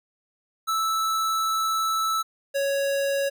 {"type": "tone pair in turn", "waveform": "square", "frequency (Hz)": [1314, 555.2], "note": ["E6", "C#5"], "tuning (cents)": [-6, 3], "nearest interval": "octave + minor third", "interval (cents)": 1491, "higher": "first", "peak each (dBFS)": [-23, -23], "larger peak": "neither", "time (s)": [[0.67, 2.23], [2.54, 3.3]], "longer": "first", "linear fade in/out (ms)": 20, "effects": []}